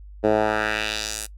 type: tone with band-pass filter sweep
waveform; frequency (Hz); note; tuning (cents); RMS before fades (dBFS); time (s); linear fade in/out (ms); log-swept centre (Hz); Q
10% pulse; 107.4; A2; -41; -23; 0.23-1.27; 20; 460 to 10000; 1.5
effects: noise-tail reverb RT60 0.1 s tail -20 dB re dry + added 50 Hz sine -39 dBFS peak until 1.37 s